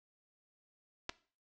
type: clicks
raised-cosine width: 0.2 ms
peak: -21 dBFS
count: 2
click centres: 1.093 / 1.096 s
effects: noise-tail reverb RT60 0.4 s tail -19 dB re dry + low-pass 7000 Hz 12 dB/octave